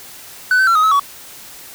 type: tone with pitch steps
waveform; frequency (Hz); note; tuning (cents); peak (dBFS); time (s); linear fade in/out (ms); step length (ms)
triangle; 1499 / 1536 / 1356 / 1256 / 1290 / 1129; F#6 / G6 / E6 / D#6 / E6 / C#6; +22 / -36 / +49 / +16 / -38 / +31; -8; 0.51-0.996; 2; 81
effects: white hiss -37 dBFS RMS until 1.74 s